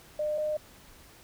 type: tone pair in turn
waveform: sine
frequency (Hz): 604 / 608.9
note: D5 / D#5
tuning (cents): +48 / -38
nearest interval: unison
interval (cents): 14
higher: second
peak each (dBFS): -27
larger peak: neither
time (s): 0.19-0.38 / 0.38-0.57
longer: neither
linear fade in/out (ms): 5
effects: pink hiss -54 dBFS RMS until 1.23 s